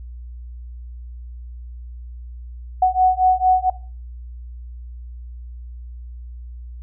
sine beating tone pair, 740 / 744.4 Hz, F#5 / F#5, 0 / +10 cents, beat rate 4.4 Hz, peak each -16 dBFS, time 2.82-3.7 s, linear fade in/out 5 ms, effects noise-tail reverb RT60 0.4 s tail -19 dB re dry + added 60 Hz sine -32 dBFS peak until 6.82 s

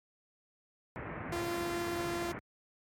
pink low-pass noise, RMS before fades -40 dBFS, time 0.96-2.39 s, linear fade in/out 0 ms, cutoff 2300 Hz, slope 48 dB/octave
sawtooth tone, 344.4 Hz, F4, 24 cents flat, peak -30 dBFS, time 1.32-2.32 s, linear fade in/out 5 ms
effects high-pass 80 Hz 12 dB/octave + MP3 64 kbps

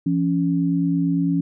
sine tone pair together, 170 / 278.9 Hz, F3 / C#4, -46 / +11 cents, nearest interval major sixth, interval 857 cents, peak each -20 dBFS, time 0.06-1.41 s, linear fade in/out 5 ms, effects none

